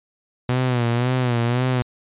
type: tone with vibrato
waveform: sawtooth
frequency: 122.9 Hz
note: B2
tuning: 8 cents flat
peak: -14 dBFS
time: 0.49-1.82 s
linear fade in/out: 0 ms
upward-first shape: sine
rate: 1.9 Hz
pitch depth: 80 cents each way
effects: resampled to 8000 Hz